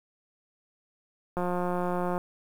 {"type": "click train", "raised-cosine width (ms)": 1, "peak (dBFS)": -17, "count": 145, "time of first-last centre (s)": [1.37, 2.179], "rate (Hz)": 178, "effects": ["8-bit"]}